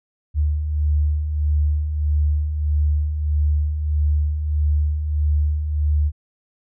sine beating tone pair, 73.42 / 75.02 Hz, D2 / D2, 0 / +37 cents, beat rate 1.6 Hz, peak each -26 / -17 dBFS, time 0.34-6.12 s, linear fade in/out 50 ms, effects none

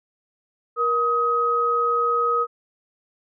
sine tone pair together, 473.1 / 1263 Hz, A#4 / D#6, +26 / +26 cents, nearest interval octave + perfect fourth, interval 1700 cents, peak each -24 / -19 dBFS, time 0.76-2.47 s, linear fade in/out 50 ms, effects none

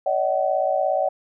sine tone cluster, 572 / 629 / 755 Hz, D5 / D#5 / F#5, -46 / +19 / +35 cents, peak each -23 dBFS, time 0.06-1.09 s, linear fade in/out 5 ms, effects none

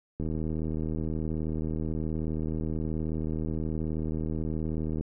click train, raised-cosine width 3 ms, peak -20 dBFS, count 380, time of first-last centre 0.2-5.01 s, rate 78.8 Hz, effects none

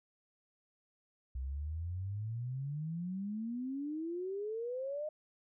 sine exponential sweep, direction up, 62.5 to 621 Hz, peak -36 dBFS, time 1.35-5.09 s, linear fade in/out 5 ms, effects none

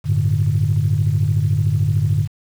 sine chord, G suspended second, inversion none, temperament equal with one note detuned, 96.54 / 110 / 146.83 Hz, G2 / A2 / D3, -26 / 0 / 0 cents, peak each -18 dBFS, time 0.04-2.28 s, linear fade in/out 50 ms, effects tanh soft clip ceiling -7 dBFS + 7-bit

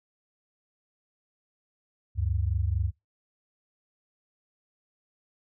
sine tone pair together, 72.4 / 96.64 Hz, D2 / G2, -24 / -24 cents, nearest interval perfect fourth, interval 500 cents, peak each -27 dBFS, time 2.15-2.92 s, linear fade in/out 50 ms, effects noise-tail reverb RT60 0.2 s tail -24 dB re dry

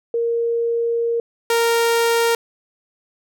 sine / sawtooth tone pair in turn, 466.2 / 464.2 Hz, A#4 / A#4, 0 / -7 cents, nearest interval unison, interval 7 cents, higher first, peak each -17 / -11 dBFS, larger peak second, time 0.14-1.2 / 1.5-2.35 s, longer first, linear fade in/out 2 ms, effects none

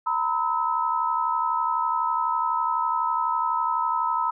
sine tone cluster, 927 / 999 / 1291 Hz, A#5 / B5 / E6, -10 / +20 / -37 cents, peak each -26 dBFS, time 0.06-4.31 s, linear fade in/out 10 ms, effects none

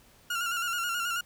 30% pulse tone with vibrato, 1400 Hz, F6, 4 cents sharp, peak -26 dBFS, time 0.3-1.21 s, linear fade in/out 5 ms, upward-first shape square, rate 9.3 Hz, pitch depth 42 cents each way, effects pink hiss -59 dBFS RMS until 1.25 s

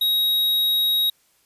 square tone, 3800 Hz, A#7, 33 cents sharp, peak -18 dBFS, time 0.01-1.1 s, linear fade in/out 5 ms, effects white hiss -62 dBFS RMS until 1.45 s + resampled to 32000 Hz

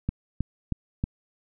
click train, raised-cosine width 5 ms, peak -13 dBFS, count 4, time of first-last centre 0.09-1.039 s, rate 3.16 Hz, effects none

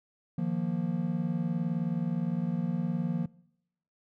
triangle chord, Eb suspended second, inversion none, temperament just, 155.56 / 175.01 / 233.3 Hz, Eb3 / F3 / Bb3, 0 / +4 / +2 cents, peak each -32 / -28 / -32 dBFS, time 0.38-3.26 s, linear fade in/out 5 ms, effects noise-tail reverb RT60 0.8 s tail -23 dB re dry

